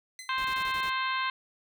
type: tone with exponential decay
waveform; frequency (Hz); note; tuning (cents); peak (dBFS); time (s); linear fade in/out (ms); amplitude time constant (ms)
15% pulse; 2039; C7; -45; -32; 0.19-0.45; 1; 56
type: harmonic tone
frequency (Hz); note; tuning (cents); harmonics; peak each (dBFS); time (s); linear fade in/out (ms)
523.3; C5; 0; 2 / 3 / 4 / 5 / 6 / 7 / 8; -30 / -34 / -36 / -38 / -40 / -41 / -42; 0.29-1.3; 2
type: noise bursts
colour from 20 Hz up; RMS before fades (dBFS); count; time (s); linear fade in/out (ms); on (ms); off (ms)
pink; -45; 6; 0.38-0.896; 0; 66; 24
effects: none